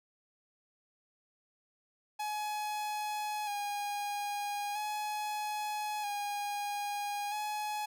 45% pulse tone with vibrato, 831 Hz, G#5, 1 cent sharp, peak -34 dBFS, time 2.19-7.86 s, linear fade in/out 10 ms, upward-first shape square, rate 0.39 Hz, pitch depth 26 cents each way, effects none

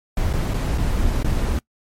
brown noise with dropouts, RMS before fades -20 dBFS, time 0.17-1.59 s, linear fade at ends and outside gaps 2 ms, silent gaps 0.33-0.335 / 0.537-0.541 / 0.777-0.781 / 1.228-1.245 s, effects noise-tail reverb RT60 0.1 s tail -23 dB re dry + MP3 64 kbps

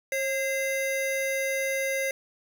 square tone pair together, 540 / 2069 Hz, C#5 / C7, -45 / -20 cents, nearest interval octave + major seventh, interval 2325 cents, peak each -29 / -30 dBFS, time 0.12-2.11 s, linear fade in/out 2 ms, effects none

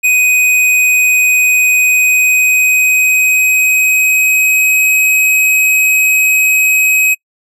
square tone with pitch glide, 2502 to 2535 Hz, D#7 to D#7, +9 to +32 cents, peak -8 dBFS, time 0.03-7.15 s, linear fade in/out 20 ms, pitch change +23 cents, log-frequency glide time 1.78-4.87 s, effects noise-tail reverb RT60 0.1 s tail -26 dB re dry

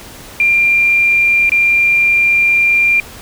sine tone with dropouts, 2385 Hz, D7, 26 cents sharp, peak -8 dBFS, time 0.4-3 s, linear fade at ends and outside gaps 1 ms, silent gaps 1.494-1.519 s, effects pink hiss -34 dBFS RMS until 3.21 s

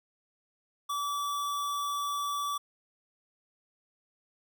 square tone, 1153 Hz, D6, 32 cents flat, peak -31 dBFS, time 0.89-2.58 s, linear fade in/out 10 ms, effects none

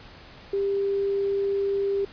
sine tone, 396.7 Hz, G4, 21 cents sharp, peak -22 dBFS, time 0.53-2.05 s, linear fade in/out 5 ms, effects pink hiss -47 dBFS RMS until 2.12 s + resampled to 11025 Hz

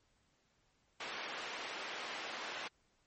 white band-pass noise, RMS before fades -44 dBFS, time 1-2.68 s, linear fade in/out 5 ms, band 340 to 2700 Hz, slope 12 dB/octave, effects pink hiss -75 dBFS RMS until 3.06 s + MP3 32 kbps

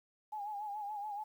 sine tone with vibrato, 830.6 Hz, G#5, in tune, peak -38 dBFS, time 0.32-1.24 s, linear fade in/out 10 ms, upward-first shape sine, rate 7 Hz, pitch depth 63 cents each way, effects 11-bit

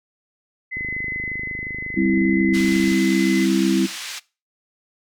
sine tone with tremolo, 2033 Hz, B6, 50 cents sharp, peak -24 dBFS, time 0.71-3.46 s, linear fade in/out 20 ms, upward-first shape sine, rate 0.72 Hz, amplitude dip 30%
click train, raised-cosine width 3 ms, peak -22 dBFS, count 56, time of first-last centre 0.77-2.918 s, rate 25.6 Hz
sine chord, C major, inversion second, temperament equal, 196 / 261.6 / 329.6 Hz, G3 / C4 / E4, 0 / 0 / 0 cents, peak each -20 / -21 / -19 dBFS, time 1.96-3.87 s, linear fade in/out 20 ms
pink band-pass noise, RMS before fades -32 dBFS, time 2.53-4.2 s, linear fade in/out 20 ms, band 2200 to 6700 Hz, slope 12 dB/octave
effects noise-tail reverb RT60 0.3 s tail -21 dB re dry

